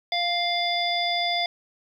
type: harmonic tone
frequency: 698.5 Hz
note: F5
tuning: in tune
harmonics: 1 / 3 / 5 / 7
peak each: -26 / -29 / -27 / -31 dBFS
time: 0.12-1.46 s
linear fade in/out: 2 ms
effects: 9-bit